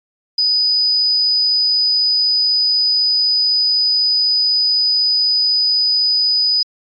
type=tone; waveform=sine; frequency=4978 Hz; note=D#8; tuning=in tune; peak=-12 dBFS; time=0.38-6.63 s; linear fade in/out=5 ms; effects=AAC 48 kbps